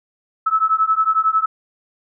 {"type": "beating tone pair", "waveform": "sine", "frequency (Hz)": [1298, 1309], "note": ["E6", "E6"], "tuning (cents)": [-27, -13], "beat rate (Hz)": 11, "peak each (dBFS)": -17, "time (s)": [0.46, 1.46], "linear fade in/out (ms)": 10, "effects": []}